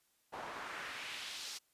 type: noise with band-pass filter sweep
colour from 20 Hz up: pink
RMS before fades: -45 dBFS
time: 0.32-1.59 s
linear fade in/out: 20 ms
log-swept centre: 810 to 5500 Hz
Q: 1.4
effects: white hiss -75 dBFS RMS until 1.73 s + resampled to 32000 Hz